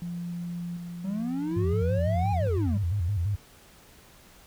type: tone with tremolo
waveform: sine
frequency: 173.4 Hz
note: F3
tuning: 12 cents flat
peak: -31 dBFS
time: 0.02-2.47 s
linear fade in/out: 0 ms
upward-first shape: square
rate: 0.67 Hz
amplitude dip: 35%
type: exponential two-way sweep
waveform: triangle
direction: up then down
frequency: 185 to 830.6 to 185 Hz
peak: -26 dBFS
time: 1.04-2.78 s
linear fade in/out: 10 ms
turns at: 2.32 s
type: tone with vibrato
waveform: sine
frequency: 93.6 Hz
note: F#2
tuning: 20 cents sharp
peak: -24 dBFS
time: 1.56-3.36 s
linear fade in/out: 10 ms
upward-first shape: square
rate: 5.9 Hz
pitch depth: 160 cents each way
effects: pink hiss -54 dBFS RMS until 4.46 s